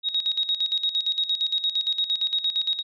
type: tone with tremolo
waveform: sine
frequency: 3776 Hz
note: A#7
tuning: 22 cents sharp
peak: -19 dBFS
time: 0.03-2.83 s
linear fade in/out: 50 ms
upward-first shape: square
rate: 8.7 Hz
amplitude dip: 75%
effects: tanh soft clip ceiling -15 dBFS + resampled to 16000 Hz